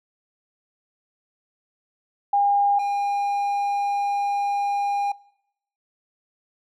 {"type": "tone pair in turn", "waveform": ["sine", "triangle"], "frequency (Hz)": [808, 808], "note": ["G#5", "G#5"], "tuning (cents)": [-48, -48], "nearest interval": "unison", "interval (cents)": 0, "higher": "neither", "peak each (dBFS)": [-16, -19], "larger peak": "first", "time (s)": [[2.33, 2.79], [2.79, 5.12]], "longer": "second", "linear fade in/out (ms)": 5, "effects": ["noise-tail reverb RT60 0.8 s tail -23 dB re dry"]}